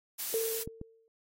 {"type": "noise", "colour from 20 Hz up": "blue", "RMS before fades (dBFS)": -35, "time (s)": [0.18, 0.64], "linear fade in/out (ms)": 20}
{"type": "tone with exponential decay", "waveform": "sine", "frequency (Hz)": 451, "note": "A4", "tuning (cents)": 43, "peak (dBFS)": -27, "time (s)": [0.34, 1.08], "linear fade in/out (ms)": 1, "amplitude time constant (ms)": 160}
{"type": "clicks", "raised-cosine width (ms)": 3, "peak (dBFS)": -26, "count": 2, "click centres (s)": [0.675, 0.814]}
{"effects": ["AAC 48 kbps"]}